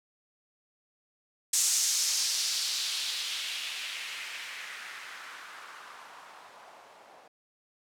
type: noise with low-pass filter sweep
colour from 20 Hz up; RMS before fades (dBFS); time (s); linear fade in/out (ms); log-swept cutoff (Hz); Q
violet; -34; 1.53-7.28; 5; 7200 to 650; 1.9
effects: none